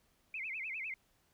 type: tone with vibrato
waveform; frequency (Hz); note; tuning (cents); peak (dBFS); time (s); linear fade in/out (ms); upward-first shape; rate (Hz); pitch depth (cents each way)
sine; 2338; D7; -8; -38; 0.34-0.94; 2; sine; 9.9; 220
effects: pink hiss -73 dBFS RMS until 1.33 s